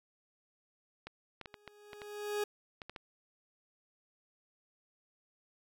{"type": "clicks", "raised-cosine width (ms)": 0.3, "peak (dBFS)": -28, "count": 10, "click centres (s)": [1.07, 1.413, 1.458, 1.542, 1.677, 1.932, 2.018, 2.818, 2.896, 2.962]}
{"type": "tone with exponential growth", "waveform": "40% pulse", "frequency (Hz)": 415.3, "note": "G#4", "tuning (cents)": 0, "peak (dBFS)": -30, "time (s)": [1.47, 2.44], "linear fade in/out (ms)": 5, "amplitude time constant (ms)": 210}
{"effects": []}